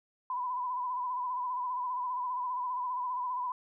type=tone with vibrato; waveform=sine; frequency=998 Hz; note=B5; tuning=18 cents sharp; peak=-31 dBFS; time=0.3-3.52 s; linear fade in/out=2 ms; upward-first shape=sine; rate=15 Hz; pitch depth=47 cents each way; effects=none